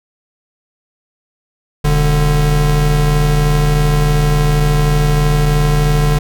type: tone pair together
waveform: square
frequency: 41.45 / 147.7 Hz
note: E1 / D3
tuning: +10 / +10 cents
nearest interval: octave + minor seventh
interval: 2200 cents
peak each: -14 / -13 dBFS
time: 1.84-6.19 s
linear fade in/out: 10 ms
effects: none